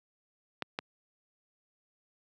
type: clicks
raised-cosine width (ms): 0.3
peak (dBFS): -16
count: 2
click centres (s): 0.623 / 0.789
effects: high-pass 150 Hz 12 dB/octave